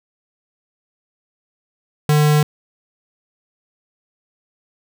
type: tone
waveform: square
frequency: 150 Hz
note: D3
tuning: 37 cents sharp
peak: -12 dBFS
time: 2.09-2.43 s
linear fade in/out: 2 ms
effects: none